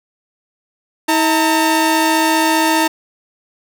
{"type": "tone pair together", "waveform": "sawtooth", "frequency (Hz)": [320.9, 907.6], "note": ["E4", "A#5"], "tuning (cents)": [-46, -47], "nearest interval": "octave + tritone", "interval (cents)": 1799, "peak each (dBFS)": -11, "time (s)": [1.08, 2.88], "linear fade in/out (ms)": 10, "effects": []}